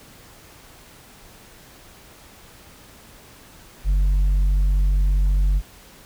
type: tone with tanh clipping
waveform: sine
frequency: 47.49 Hz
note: F#1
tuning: 46 cents sharp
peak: -16 dBFS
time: 3.84-5.62 s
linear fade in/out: 50 ms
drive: 4 dB
effects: pink hiss -47 dBFS RMS until 6.05 s